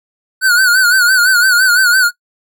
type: tone with vibrato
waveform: square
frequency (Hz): 1480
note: F#6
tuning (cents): 0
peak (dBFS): -8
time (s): 0.41-2.11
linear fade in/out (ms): 50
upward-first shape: sine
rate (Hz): 5.9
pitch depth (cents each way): 84
effects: noise-tail reverb RT60 0.1 s tail -20 dB re dry